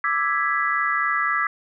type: chord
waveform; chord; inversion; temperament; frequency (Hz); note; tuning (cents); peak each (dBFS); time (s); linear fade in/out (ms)
sine; E dominant seventh; third; equal; 1174.7 / 1318.5 / 1661.2 / 1975.5; D6 / E6 / G#6 / B6; 0 / 0 / 0 / 0; -25; 0.04-1.47; 2
effects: none